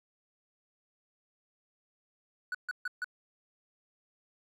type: tone bursts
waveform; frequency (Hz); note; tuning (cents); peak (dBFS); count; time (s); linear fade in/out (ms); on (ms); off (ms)
triangle; 1480; F#6; 0; -30; 4; 2.52-3.044; 2; 26; 140
effects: none